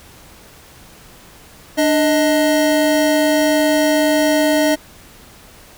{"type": "tone pair together", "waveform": "square", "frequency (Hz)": [296.4, 626], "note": ["D4", "D#5"], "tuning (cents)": [16, 10], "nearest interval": "octave + minor second", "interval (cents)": 1294, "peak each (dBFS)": -16, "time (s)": [1.77, 4.76], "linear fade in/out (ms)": 20, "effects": ["pink hiss -43 dBFS RMS until 5.77 s"]}